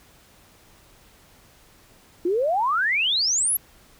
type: exponential sweep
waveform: sine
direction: up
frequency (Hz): 333 to 11870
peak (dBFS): -19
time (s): 2.25-3.57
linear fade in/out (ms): 5
effects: pink hiss -54 dBFS RMS until 3.99 s